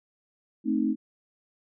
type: chord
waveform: sine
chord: A diminished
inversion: none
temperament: equal with one note detuned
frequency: 220 / 262.5 / 311.1 Hz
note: A3 / C4 / Eb4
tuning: 0 / +6 / 0 cents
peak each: -27 dBFS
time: 0.64-0.96 s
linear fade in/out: 50 ms
effects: none

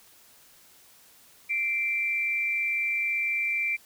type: tone pair together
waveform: sine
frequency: 2093 / 2349 Hz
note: C7 / D7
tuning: 0 / 0 cents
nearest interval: major second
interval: 200 cents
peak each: -34 / -25 dBFS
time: 1.49-3.77 s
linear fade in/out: 20 ms
effects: white hiss -56 dBFS RMS until 3.85 s

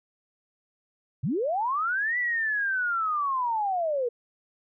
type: linear two-way sweep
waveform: sine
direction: up then down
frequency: 103.4 to 1986 to 462 Hz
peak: -24 dBFS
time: 1.23-4.09 s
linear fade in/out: 10 ms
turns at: 2.18 s
effects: none

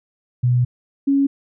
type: tone pair in turn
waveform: sine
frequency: 123.47 / 277.2 Hz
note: B2 / C#4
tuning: 0 / 0 cents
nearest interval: octave + major second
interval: 1400 cents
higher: second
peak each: -13 dBFS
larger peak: neither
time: 0.43-0.65 / 1.07-1.27 s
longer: first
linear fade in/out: 10 ms
effects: none

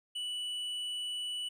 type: tone with hard clipping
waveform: triangle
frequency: 2960 Hz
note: F#7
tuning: in tune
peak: -36 dBFS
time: 0.15-1.49 s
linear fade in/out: 10 ms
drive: 8 dB
effects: none

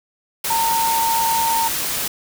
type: tone in noise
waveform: sine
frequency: 913 Hz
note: A#5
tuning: 36 cents flat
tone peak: -17 dBFS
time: 0.5-1.68 s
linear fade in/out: 5 ms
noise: white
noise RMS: -23 dBFS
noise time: 0.44-2.08 s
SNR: +3 dB
effects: none

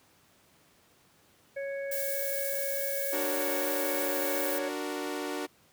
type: harmonic tone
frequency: 554.4 Hz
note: C#5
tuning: in tune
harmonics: 1 / 3 / 4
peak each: -33 / -43 / -45 dBFS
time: 1.56-4.69 s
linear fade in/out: 10 ms
type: noise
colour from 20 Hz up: violet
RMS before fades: -34 dBFS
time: 1.91-4.59 s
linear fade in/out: 10 ms
type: chord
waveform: sawtooth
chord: D augmented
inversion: none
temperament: equal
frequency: 293.7 / 370 / 466.2 Hz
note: D4 / F#4 / A#4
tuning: 0 / 0 / 0 cents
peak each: -32 / -33 / -35 dBFS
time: 3.12-5.47 s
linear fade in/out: 20 ms
effects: pink hiss -63 dBFS RMS until 5.72 s + high-pass 100 Hz 12 dB/octave

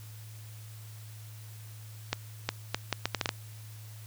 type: accelerating click train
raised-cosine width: 0.2 ms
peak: -10 dBFS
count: 9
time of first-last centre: 2.13-3.291 s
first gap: 360 ms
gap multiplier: 0.71
effects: added 108 Hz sine -44 dBFS peak until 4.06 s + white hiss -54 dBFS RMS until 4.06 s

